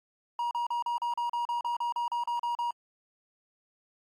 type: tone bursts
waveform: triangle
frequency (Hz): 952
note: A#5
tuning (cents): +36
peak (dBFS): -26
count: 15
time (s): 0.39-2.708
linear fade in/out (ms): 2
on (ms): 120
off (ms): 37
effects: AAC 48 kbps